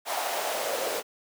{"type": "noise with high-pass filter sweep", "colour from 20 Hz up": "pink", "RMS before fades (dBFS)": -30, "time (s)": [0.05, 1.03], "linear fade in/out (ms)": 50, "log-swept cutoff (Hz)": [770, 470], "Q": 3.4, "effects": []}